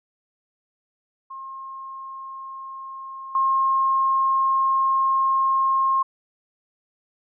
sine tone with level steps, 1070 Hz, C6, 38 cents sharp, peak -33 / -17 dBFS, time 1.3-6.03 s, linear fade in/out 10 ms, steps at 3.35 s, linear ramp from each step 2 ms, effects none

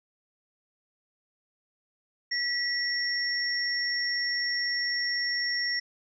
sine tone pair together, 1944 / 5498 Hz, B6 / F8, -28 / -28 cents, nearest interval octave + tritone, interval 1800 cents, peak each -29 / -29 dBFS, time 2.31-5.8 s, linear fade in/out 10 ms, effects none

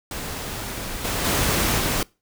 pink noise with level steps, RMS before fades -31 / -25 / -21 / -23 dBFS, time 0.11-2.03 s, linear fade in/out 2 ms, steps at 1.04 / 1.24 / 1.78 s, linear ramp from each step 10 ms, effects noise-tail reverb RT60 0.3 s tail -25 dB re dry

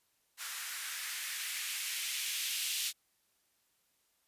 violet noise with band-pass filter sweep, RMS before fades -38 dBFS, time 0.37-2.93 s, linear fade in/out 50 ms, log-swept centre 1400 to 3100 Hz, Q 1.8, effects white hiss -75 dBFS RMS until 4.27 s + resampled to 32000 Hz

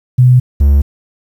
sine / triangle tone pair in turn, 125.8 / 70.6 Hz, B2 / C#2, +32 / +32 cents, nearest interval minor seventh, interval 1000 cents, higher first, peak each -3 dBFS, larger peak neither, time 0.18-0.4 / 0.6-0.82 s, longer neither, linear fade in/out 10 ms, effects 7-bit

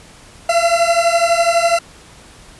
40% pulse beating tone pair, 673 / 685 Hz, E5 / F5, +36 / -34 cents, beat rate 12 Hz, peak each -14 dBFS, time 0.49-1.79 s, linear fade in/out 5 ms, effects pink hiss -42 dBFS RMS until 2.59 s + resampled to 24000 Hz

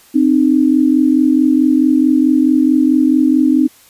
sine tone pair together, 261.3 / 305.9 Hz, C4 / D#4, -2 / -29 cents, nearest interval minor third, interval 273 cents, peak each -11 dBFS, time 0.14-3.68 s, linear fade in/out 20 ms, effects white hiss -46 dBFS RMS until 3.89 s + resampled to 32000 Hz

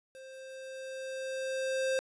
square tone with level ramp, 527 Hz, C5, 12 cents sharp, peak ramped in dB -48 to -28 dBFS, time 0.15-1.99 s, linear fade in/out 0 ms, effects resampled to 22050 Hz + 11-bit

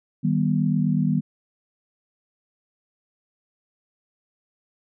sine chord, Eb augmented, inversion none, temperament just, 155.56 / 194.45 / 243.1 Hz, Eb3 / G3 / B3, 0 / -14 / -27 cents, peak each -22 / -23 / -24 dBFS, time 0.23-1.21 s, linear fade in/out 20 ms, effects none

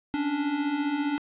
square beating tone pair, 277.2 / 292.2 Hz, C#4 / D4, 0 / -9 cents, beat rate 15 Hz, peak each -33 / -27 dBFS, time 0.14-1.18 s, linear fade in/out 0 ms, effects resampled to 8000 Hz + 11-bit

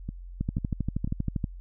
two click trains, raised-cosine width 5 ms, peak -15 / -20 dBFS, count 14 / 3, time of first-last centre 0.41-1.442 / 0.09-1.075 s, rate 12.6 / 2.03 Hz, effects added 44 Hz sine -39 dBFS peak until 1.6 s

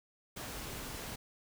pink noise, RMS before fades -43 dBFS, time 0.36-1.16 s, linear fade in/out 10 ms, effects none

